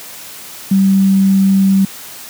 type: tone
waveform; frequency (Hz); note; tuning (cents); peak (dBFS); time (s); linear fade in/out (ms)
sine; 193.8; G3; -20; -7; 0.71-1.85; 5
effects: white hiss -32 dBFS RMS until 2.29 s + high-pass 100 Hz 12 dB/octave